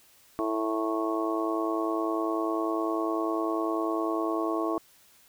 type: harmonic tone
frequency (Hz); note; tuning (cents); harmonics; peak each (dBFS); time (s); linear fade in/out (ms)
110; A2; 0; 3 / 4 / 5 / 6 / 7 / 8 / 9 / 10; -29 / -34 / -42 / -33 / -43 / -41 / -44 / -33; 0.39-4.78; 0
effects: white hiss -59 dBFS RMS until 5.28 s